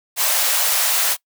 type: high-pass noise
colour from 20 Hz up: white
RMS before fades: -18 dBFS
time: 0.16-1.17 s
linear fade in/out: 50 ms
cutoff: 510 Hz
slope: 48 dB/octave
effects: noise-tail reverb RT60 0.1 s tail -22 dB re dry